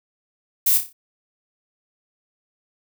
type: noise with echo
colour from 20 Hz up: violet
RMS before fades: -17 dBFS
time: 0.66-0.78 s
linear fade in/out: 10 ms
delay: 30 ms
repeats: 5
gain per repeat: -7 dB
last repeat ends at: 0.93 s
effects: none